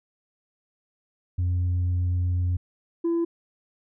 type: tone pair in turn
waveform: sine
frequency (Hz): 89.2 / 336.8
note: F2 / E4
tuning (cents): +37 / +37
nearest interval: octave + major seventh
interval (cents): 2300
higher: second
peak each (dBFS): -19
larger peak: neither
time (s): 1.38-2.57 / 3.04-3.25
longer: first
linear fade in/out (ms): 10
effects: tanh soft clip ceiling -20 dBFS